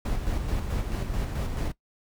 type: noise with tremolo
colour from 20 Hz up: brown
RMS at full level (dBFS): -27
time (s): 0.05-1.72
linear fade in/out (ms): 5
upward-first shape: square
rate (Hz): 4.6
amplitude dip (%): 40
effects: noise-tail reverb RT60 0.1 s tail -19 dB re dry